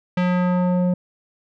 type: tone with low-pass filter sweep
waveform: square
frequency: 180 Hz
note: F#3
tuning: 47 cents flat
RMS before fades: -19 dBFS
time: 0.17-0.94 s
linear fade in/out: 5 ms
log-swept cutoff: 2700 to 470 Hz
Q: 1.2
effects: none